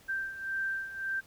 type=beating tone pair; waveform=sine; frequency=1568 / 1569.8 Hz; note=G6 / G6; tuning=0 / +2 cents; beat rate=1.8 Hz; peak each=-38 / -33 dBFS; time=0.08-1.21 s; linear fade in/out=20 ms; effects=pink hiss -59 dBFS RMS until 1.26 s